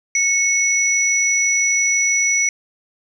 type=tone pair together; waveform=sine; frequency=2200 / 5873 Hz; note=C#7 / F#8; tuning=-14 / -14 cents; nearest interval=octave + perfect fourth; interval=1700 cents; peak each=-17 dBFS; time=0.15-2.49 s; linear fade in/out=2 ms; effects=8-bit